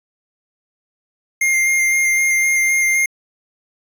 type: tone with vibrato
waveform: square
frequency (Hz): 2113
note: C7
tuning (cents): +16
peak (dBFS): -14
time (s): 1.41-3.06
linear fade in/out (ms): 5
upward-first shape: square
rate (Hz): 3.9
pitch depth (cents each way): 10
effects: resampled to 32000 Hz